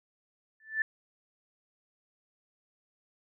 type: tone with exponential growth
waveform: sine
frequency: 1760 Hz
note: A6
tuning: in tune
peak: -22 dBFS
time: 0.6-0.82 s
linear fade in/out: 2 ms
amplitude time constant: 46 ms
effects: none